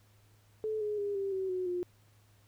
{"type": "tone with pitch steps", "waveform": "sine", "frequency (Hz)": [433.7, 419.7, 406.1, 392.9, 380.2, 367.9, 356], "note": ["A4", "G#4", "G#4", "G4", "F#4", "F#4", "F4"], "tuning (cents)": [-25, 18, -39, 4, 47, -10, 33], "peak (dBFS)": -31, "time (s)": [0.64, 1.83], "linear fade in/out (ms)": 0, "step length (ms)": 170, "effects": ["added 104 Hz sine -62 dBFS peak until 2.47 s", "pink hiss -68 dBFS RMS until 2.47 s"]}